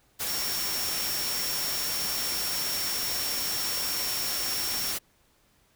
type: tone in noise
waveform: sine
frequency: 5500 Hz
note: F8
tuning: 27 cents flat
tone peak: -32 dBFS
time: 0.27-4.93 s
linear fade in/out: 20 ms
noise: white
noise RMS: -31 dBFS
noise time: 0.19-4.99 s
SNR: -4 dB
effects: pink hiss -65 dBFS RMS until 5.75 s